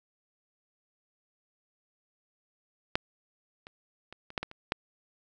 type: clicks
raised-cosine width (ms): 0.3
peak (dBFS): -9 / -29 / -28 / -29 / -13 / -18 / -29 / -11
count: 8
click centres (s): 2.955 / 3.669 / 4.126 / 4.304 / 4.378 / 4.43 / 4.514 / 4.721
effects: none